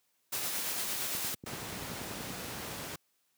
white noise with tremolo, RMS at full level -34 dBFS, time 0.32-1.35 s, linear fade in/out 10 ms, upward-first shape sine, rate 8.8 Hz, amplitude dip 25%
click train, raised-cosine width 3 ms, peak -30 dBFS, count 13, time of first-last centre 1.15-2.304 s, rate 10.4 Hz
pink noise, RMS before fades -40 dBFS, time 1.46-2.96 s, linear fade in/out 5 ms
effects white hiss -75 dBFS RMS until 3.37 s + high-pass 100 Hz 12 dB/octave

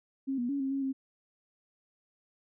sine tone with pitch steps, 270 / 242.1 / 280.6 / 268.5 / 274 / 267.5 Hz, C#4 / B3 / C#4 / C4 / C#4 / C4, -45 / -34 / +21 / +45 / -20 / +38 cents, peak -29 dBFS, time 0.27-0.93 s, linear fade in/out 20 ms, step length 110 ms, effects none

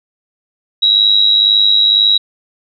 sine tone with amplitude modulation, 3862 Hz, B7, 39 cents flat, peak -4 dBFS, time 0.82-2.18 s, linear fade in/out 10 ms, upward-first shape sine, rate 102 Hz, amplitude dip 70%, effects none

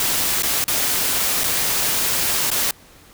white noise with dropouts, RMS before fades -20 dBFS, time 0-2.71 s, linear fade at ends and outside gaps 2 ms, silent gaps 0.423-0.432 / 0.641-0.68 / 1.436-1.44 / 2.503-2.514 s, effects pink hiss -48 dBFS RMS until 3.13 s

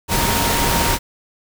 sine tone in noise, 932 Hz, A#5, 1 cent flat, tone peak -23 dBFS, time 0.08-0.99 s, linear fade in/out 50 ms, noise pink, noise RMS -18 dBFS, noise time 0.08-0.99 s, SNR -8 dB, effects none

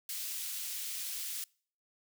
white high-pass noise, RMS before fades -39 dBFS, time 0.09-1.44 s, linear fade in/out 2 ms, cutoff 2700 Hz, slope 12 dB/octave, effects noise-tail reverb RT60 0.5 s tail -26 dB re dry

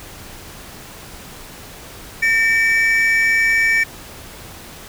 triangle tone pair together, 1814 / 2299 Hz, A#6 / D7, -48 / -37 cents, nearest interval major third, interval 411 cents, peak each -14 dBFS, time 2.22-3.84 s, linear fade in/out 10 ms, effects pink hiss -37 dBFS RMS until 4.88 s

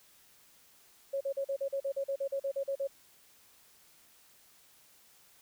sine tone bursts, 550 Hz, C#5, 14 cents flat, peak -30 dBFS, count 15, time 1.13-2.874 s, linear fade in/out 10 ms, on 78 ms, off 41 ms, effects white hiss -62 dBFS RMS until 5.41 s

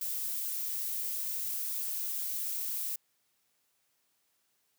violet noise, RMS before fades -35 dBFS, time 0.01-2.96 s, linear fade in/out 5 ms, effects white hiss -75 dBFS RMS until 4.78 s + high-pass 80 Hz 12 dB/octave

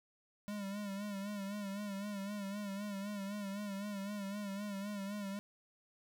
square tone with vibrato, 201.5 Hz, G3, 48 cents sharp, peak -40 dBFS, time 0.48-5.39 s, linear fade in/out 0 ms, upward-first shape sine, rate 3.9 Hz, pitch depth 63 cents each way, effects none

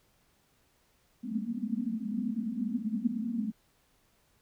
white band-pass noise, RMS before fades -33 dBFS, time 1.23-3.52 s, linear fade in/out 20 ms, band 200 to 250 Hz, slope 96 dB/octave, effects pink hiss -69 dBFS RMS until 4.41 s

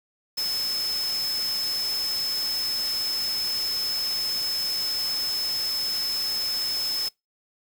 sine tone in noise, 5210 Hz, E8, 21 cents flat, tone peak -25 dBFS, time 0.37-7.09 s, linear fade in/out 10 ms, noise white, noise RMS -35 dBFS, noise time 0.37-7.09 s, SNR +7 dB, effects noise-tail reverb RT60 0.2 s tail -24 dB re dry

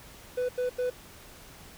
triangle tone bursts, 498 Hz, B4, 14 cents sharp, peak -24 dBFS, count 3, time 0.37-0.902 s, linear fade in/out 10 ms, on 120 ms, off 86 ms, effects pink hiss -50 dBFS RMS until 1.77 s

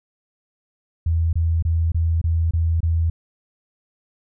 sine tone bursts, 82.41 Hz, E2, in tune, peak -16 dBFS, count 7, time 1.06-3.1 s, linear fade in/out 5 ms, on 270 ms, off 25 ms, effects none

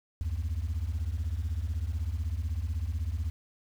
sine beating tone pair, 71.8 / 87.8 Hz, D2 / F2, -39 / +10 cents, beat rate 16 Hz, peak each -30 dBFS, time 0.21-3.3 s, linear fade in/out 0 ms, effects tanh soft clip ceiling -26 dBFS + 9-bit

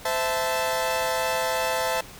sawtooth chord, A minor, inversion first, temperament equal with one note detuned, 515.5 / 659.3 / 880 Hz, C5 / E5 / A5, -26 / 0 / 0 cents, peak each -24 dBFS, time 0.05-2.01 s, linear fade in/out 5 ms, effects pink hiss -44 dBFS RMS until 2.19 s

